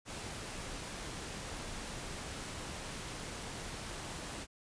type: noise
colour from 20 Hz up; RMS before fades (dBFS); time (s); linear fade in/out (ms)
pink; -43; 0.05-4.47; 50
effects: resampled to 22050 Hz